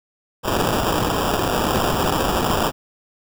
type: noise with sample-and-hold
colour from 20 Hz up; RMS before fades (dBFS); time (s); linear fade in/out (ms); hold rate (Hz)
violet; -20; 0.43-2.72; 50; 2100
effects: none